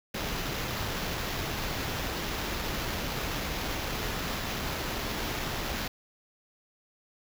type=noise with sample-and-hold; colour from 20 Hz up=pink; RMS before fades=-33 dBFS; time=0.14-5.88 s; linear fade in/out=5 ms; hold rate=8820 Hz; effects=none